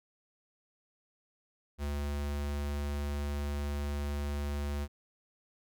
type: tone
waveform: square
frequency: 72.2 Hz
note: D2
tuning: 29 cents flat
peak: -33 dBFS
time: 1.78-4.88 s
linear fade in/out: 50 ms
effects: none